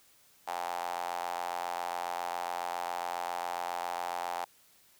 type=tone with high-pass filter; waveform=sawtooth; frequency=87.31 Hz; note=F2; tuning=in tune; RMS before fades=-36 dBFS; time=0.47-4.45 s; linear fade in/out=10 ms; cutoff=800 Hz; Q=5.3; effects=white hiss -63 dBFS RMS until 4.99 s